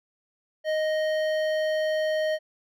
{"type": "tone with hard clipping", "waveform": "sine", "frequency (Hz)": 622.3, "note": "D#5", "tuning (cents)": 0, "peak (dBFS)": -25, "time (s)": [0.64, 2.39], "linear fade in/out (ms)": 50, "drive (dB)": 12, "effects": []}